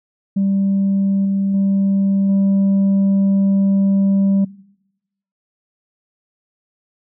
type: tone with level steps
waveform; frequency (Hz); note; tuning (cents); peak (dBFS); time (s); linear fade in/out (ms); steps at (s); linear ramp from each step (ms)
sine; 196; G3; 0; -12 / -14 / -11 / -9; 0.36-4.45; 10; 1.25 / 1.54 / 2.29; 2
effects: noise-tail reverb RT60 0.9 s tail -24 dB re dry + tanh soft clip ceiling -11 dBFS